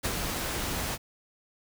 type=noise with ADSR envelope; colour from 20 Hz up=pink; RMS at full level=-28 dBFS; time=0.03-0.98 s; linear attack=23 ms; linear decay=41 ms; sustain=-4 dB; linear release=40 ms; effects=none